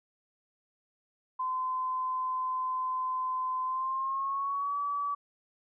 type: tone with pitch glide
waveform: sine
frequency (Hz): 1027 to 1146.1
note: C6 to D6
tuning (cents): -33 to -43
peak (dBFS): -29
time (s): 1.39-5.15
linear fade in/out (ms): 10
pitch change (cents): +190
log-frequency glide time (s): 3.64-4.78
effects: none